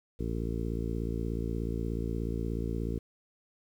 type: harmonic tone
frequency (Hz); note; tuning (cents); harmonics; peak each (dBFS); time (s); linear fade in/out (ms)
56.7; A#1; -47; 1 / 2 / 3 / 4 / 5 / 6 / 7 / 8; -34 / -37 / -39 / -40 / -41 / -42 / -42 / -43; 0.19-2.99; 10
effects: 10-bit